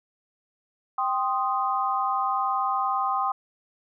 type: chord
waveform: sine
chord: C minor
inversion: second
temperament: equal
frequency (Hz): 784 / 1046.5 / 1244.5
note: G5 / C6 / Eb6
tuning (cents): 0 / 0 / 0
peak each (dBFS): -27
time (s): 0.98-3.32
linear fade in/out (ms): 5
effects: none